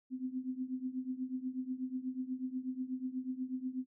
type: tone with tremolo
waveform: sine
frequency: 256.9 Hz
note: C4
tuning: 32 cents flat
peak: -32 dBFS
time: 0.1-3.86 s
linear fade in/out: 50 ms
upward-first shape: triangle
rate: 8.2 Hz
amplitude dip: 90%
effects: none